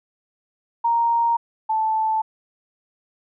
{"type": "tone pair in turn", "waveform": "sine", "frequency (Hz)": [932.3, 877.2], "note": ["A#5", "A5"], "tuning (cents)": [0, -6], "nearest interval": "minor second", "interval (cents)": 106, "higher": "first", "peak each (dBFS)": [-16, -18], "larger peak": "first", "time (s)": [[0.84, 1.37], [1.69, 2.22]], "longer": "neither", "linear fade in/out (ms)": 10, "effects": []}